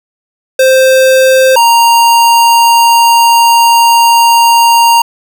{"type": "tone pair in turn", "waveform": "square", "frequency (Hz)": [523.3, 932.4], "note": ["C5", "A#5"], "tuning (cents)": [0, 0], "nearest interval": "minor seventh", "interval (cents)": 1000, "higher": "second", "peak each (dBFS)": -4, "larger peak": "neither", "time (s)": [[0.59, 1.56], [1.56, 5.02]], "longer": "second", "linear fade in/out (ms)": 5, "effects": []}